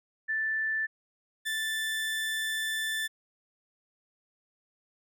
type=tone pair in turn; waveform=sine / 30% pulse; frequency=1762 / 1762 Hz; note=A6 / A6; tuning=+2 / +2 cents; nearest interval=unison; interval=0 cents; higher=neither; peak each=-27 / -27 dBFS; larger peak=neither; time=0.28-0.87 / 1.45-3.08 s; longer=second; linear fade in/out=20 ms; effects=none